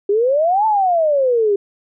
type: exponential two-way sweep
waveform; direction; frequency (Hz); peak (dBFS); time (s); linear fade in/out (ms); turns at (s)
sine; up then down; 392 to 892 to 392; -12; 0.09-1.56; 5; 0.66
effects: none